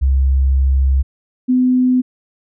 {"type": "tone pair in turn", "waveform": "sine", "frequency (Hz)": [66.9, 253], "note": ["C2", "B3"], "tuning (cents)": [39, 42], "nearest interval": "octave + major seventh", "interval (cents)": 2303, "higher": "second", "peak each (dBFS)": -10, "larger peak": "neither", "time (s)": [[0.01, 1.03], [1.48, 2.02]], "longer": "first", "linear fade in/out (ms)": 20, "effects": []}